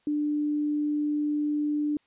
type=tone; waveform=sine; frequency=296.7 Hz; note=D4; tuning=18 cents sharp; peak=-24 dBFS; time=0.07-1.97 s; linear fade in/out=2 ms; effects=white hiss -68 dBFS RMS until 2.06 s + resampled to 8000 Hz